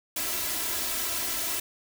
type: noise with comb filter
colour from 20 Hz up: white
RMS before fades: -30 dBFS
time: 0.16-1.6 s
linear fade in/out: 5 ms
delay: 3 ms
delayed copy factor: +0.8
effects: none